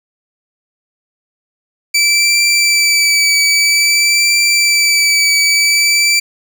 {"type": "tone with vibrato", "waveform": "20% pulse", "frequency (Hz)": 2318, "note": "D7", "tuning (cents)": -23, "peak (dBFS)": -4, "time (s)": [1.94, 6.2], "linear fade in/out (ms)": 10, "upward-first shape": "triangle", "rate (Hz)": 0.51, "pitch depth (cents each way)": 24, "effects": []}